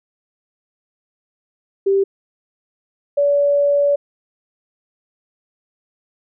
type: tone pair in turn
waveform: sine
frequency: 392 / 572.2 Hz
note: G4 / D5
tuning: 0 / -45 cents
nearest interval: perfect fifth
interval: 655 cents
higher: second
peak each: -12 dBFS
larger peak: neither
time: 1.86-2.04 / 3.17-3.96 s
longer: second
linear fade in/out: 10 ms
effects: none